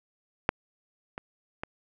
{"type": "clicks", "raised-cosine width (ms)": 0.5, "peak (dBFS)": [-6, -21, -18], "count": 3, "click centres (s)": [0.491, 1.179, 1.635], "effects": []}